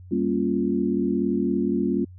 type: chord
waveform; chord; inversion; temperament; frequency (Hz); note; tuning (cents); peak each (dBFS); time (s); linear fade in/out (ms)
sine; G half-diminished seventh; none; equal; 196 / 233.1 / 277.2 / 349.2; G3 / Bb3 / Db4 / F4; 0 / 0 / 0 / 0; -26; 0.11-2.05; 10
effects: added 91 Hz sine -41 dBFS peak until 2.18 s